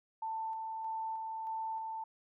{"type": "tone with tremolo", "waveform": "sine", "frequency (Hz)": 889, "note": "A5", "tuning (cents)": 18, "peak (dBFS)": -35, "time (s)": [0.22, 2.04], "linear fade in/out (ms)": 5, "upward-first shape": "square", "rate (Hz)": 1.6, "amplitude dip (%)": 25, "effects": []}